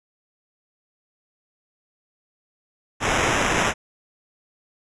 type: noise with sample-and-hold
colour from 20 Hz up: violet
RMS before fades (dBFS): -21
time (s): 3-3.74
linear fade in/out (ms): 50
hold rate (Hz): 4410
effects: resampled to 22050 Hz